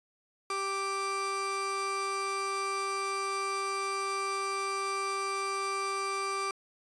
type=tone pair together; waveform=35% pulse; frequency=392 / 1174.7 Hz; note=G4 / D6; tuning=0 / 0 cents; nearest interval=octave + perfect fifth; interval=1900 cents; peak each=-35 / -30 dBFS; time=0.5-6.51 s; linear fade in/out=2 ms; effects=resampled to 24000 Hz